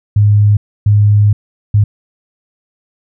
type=tone bursts at uneven times; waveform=sine; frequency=103.83 Hz; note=G#2; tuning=in tune; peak=-5 dBFS; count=3; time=0.16-0.57 / 0.86-1.33 / 1.74-1.84 s; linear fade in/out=5 ms; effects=none